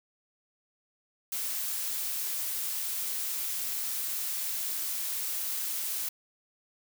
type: noise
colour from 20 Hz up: blue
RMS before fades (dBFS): -33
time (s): 1.32-6.09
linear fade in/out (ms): 5
effects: none